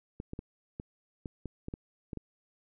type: clicks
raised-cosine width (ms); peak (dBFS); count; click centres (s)
3; -25; 10; 0.201 / 0.334 / 0.391 / 0.799 / 1.258 / 1.457 / 1.684 / 1.739 / 2.132 / 2.173
effects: none